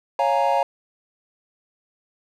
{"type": "chord", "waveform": "triangle", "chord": "Bb minor seventh", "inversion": "first", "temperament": "equal", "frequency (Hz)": [554.4, 698.5, 830.6, 932.3], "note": ["Db5", "F5", "Ab5", "Bb5"], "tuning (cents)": [0, 0, 0, 0], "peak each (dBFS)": -21, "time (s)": [0.19, 0.63], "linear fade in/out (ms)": 2, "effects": []}